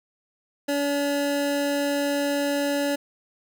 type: tone pair together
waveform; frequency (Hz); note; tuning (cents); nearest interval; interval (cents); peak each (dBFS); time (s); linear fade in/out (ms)
square; 285.2 / 569.6; C#4 / C#5; +49 / +47; octave; 1198; -26 / -26; 0.68-2.96; 10
effects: none